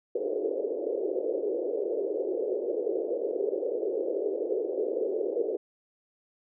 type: band-pass noise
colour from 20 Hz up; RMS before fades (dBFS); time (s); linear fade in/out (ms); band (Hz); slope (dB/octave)
pink; -30; 0.15-5.57; 5; 370 to 520; 48
effects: none